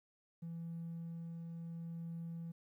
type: tone with tremolo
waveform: triangle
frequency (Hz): 167.1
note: E3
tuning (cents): +24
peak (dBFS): -38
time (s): 0.42-2.52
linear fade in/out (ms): 10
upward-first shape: triangle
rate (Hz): 0.72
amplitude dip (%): 30
effects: tanh soft clip ceiling -38 dBFS + 13-bit